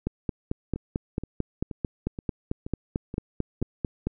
two click trains, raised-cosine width 3 ms, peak -21 / -13 dBFS, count 7 / 19, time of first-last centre 0.76-3.617 / 0.07-4.07 s, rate 2.1 / 4.5 Hz, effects none

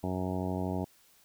harmonic tone, 92.5 Hz, F#2, in tune, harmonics 1 / 2 / 3 / 4 / 5 / 6 / 7 / 8 / 9 / 10, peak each -36 / -35 / -37 / -40 / -43 / -46 / -41 / -47 / -43 / -48 dBFS, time 0.03-0.85 s, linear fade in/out 10 ms, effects white hiss -63 dBFS RMS until 1.24 s

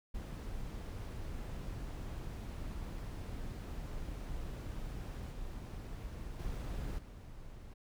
brown noise with level steps, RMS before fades -42 / -44 / -40 / -50 dBFS, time 0.14-7.74 s, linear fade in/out 10 ms, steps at 5.31 / 6.39 / 6.98 s, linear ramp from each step 10 ms, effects none

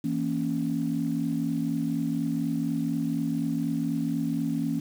sine chord, A# diminished, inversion second, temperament equal, 164.81 / 233.1 / 277.2 Hz, E3 / A#3 / C#4, 0 / 0 / 0 cents, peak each -30 / -29 / -28 dBFS, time 0.04-4.8 s, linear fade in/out 5 ms, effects tanh soft clip ceiling -16 dBFS + 8-bit

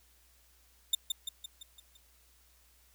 sawtooth tone with echo, 3617 Hz, A7, 47 cents sharp, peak -21 dBFS, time 0.93-0.95 s, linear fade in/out 5 ms, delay 170 ms, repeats 6, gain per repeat -5 dB, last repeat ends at 1.97 s, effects added 60 Hz sine -66 dBFS peak until 2.94 s + white hiss -66 dBFS RMS until 2.94 s

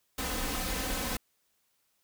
pink noise with comb filter, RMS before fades -33 dBFS, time 0.18-1.17 s, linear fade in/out 5 ms, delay 3.9 ms, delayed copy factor +0.75, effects white hiss -74 dBFS RMS until 2.03 s

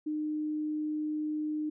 sine tone, 304.8 Hz, D#4, 36 cents flat, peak -30 dBFS, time 0.06-1.7 s, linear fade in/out 10 ms, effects none

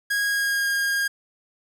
45% pulse tone with pitch glide, 1644 to 1622.3 Hz, G#6 to G#6, -18 to -41 cents, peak -21 dBFS, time 0.1-1.08 s, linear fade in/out 10 ms, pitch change -23 cents, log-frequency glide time 0.24-0.7 s, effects 9-bit

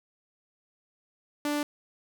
sawtooth tone, 293.7 Hz, D4, in tune, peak -23 dBFS, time 1.45-1.63 s, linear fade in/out 2 ms, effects none

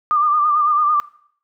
sine tone with vibrato, 1199 Hz, D6, 36 cents sharp, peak -13 dBFS, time 0.11-1 s, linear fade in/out 0 ms, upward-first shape sine, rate 9 Hz, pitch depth 51 cents each way, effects noise-tail reverb RT60 0.6 s tail -20 dB re dry

